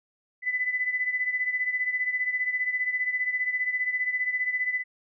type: beating tone pair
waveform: sine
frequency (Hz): 1999 / 2014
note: B6 / B6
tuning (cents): +20 / +33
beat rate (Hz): 15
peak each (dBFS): -26 / -31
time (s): 0.42-4.84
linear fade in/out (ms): 50
effects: none